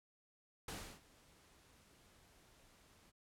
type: noise with ADSR envelope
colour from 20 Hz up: pink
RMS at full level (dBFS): -45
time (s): 0.68-3.12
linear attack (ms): 4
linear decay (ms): 310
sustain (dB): -22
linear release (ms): 31
effects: low-pass 12000 Hz 12 dB/octave